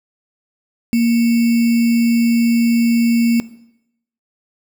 sine tone with sample-and-hold, 233.1 Hz, A#3, in tune, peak -11 dBFS, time 0.93-3.4 s, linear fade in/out 0 ms, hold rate 2450 Hz, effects noise-tail reverb RT60 0.8 s tail -18 dB re dry

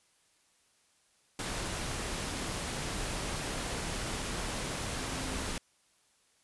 sine tone in noise, 261.6 Hz, C4, in tune, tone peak -45 dBFS, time 4.96-5.4 s, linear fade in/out 2 ms, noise pink, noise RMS -36 dBFS, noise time 1.39-5.58 s, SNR -12 dB, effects white hiss -69 dBFS RMS until 6.43 s + resampled to 24000 Hz

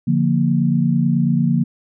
sine chord, Bb major, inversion first, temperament just, 145.68 / 174.81 / 233.1 Hz, D3 / F3 / Bb3, -14 / +2 / 0 cents, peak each -18 dBFS, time 0.07-1.64 s, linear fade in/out 10 ms, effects none

